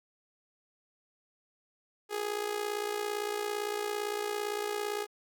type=tone with amplitude modulation; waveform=sawtooth; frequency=415.7 Hz; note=G#4; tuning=2 cents sharp; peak=-25 dBFS; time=2.09-5.07 s; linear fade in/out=50 ms; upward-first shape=sine; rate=57.7 Hz; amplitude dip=70%; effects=11-bit